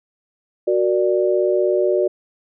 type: chord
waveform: sine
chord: Gb augmented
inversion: none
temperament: equal with one note detuned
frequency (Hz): 370 / 466.2 / 590.4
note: Gb4 / Bb4 / D5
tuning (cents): 0 / 0 / +9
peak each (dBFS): -17 / -23 / -19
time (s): 0.67-2.08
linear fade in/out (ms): 10
effects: none